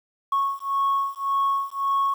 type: beating tone pair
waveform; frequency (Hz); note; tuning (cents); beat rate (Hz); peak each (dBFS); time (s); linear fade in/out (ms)
sine; 1101 / 1102.8; C#6 / C#6; -12 / -9; 1.8; -23; 0.32-2.14; 5
effects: tanh soft clip ceiling -16 dBFS + 8-bit